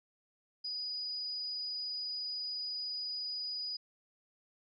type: tone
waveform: sine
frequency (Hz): 4937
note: D#8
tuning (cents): -14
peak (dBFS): -36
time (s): 0.64-3.77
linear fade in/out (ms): 10
effects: none